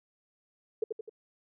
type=tone with echo; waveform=sine; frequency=440 Hz; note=A4; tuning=in tune; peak=-25 dBFS; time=0.82-0.84 s; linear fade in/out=5 ms; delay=85 ms; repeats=3; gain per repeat=-5 dB; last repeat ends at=1.095 s; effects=none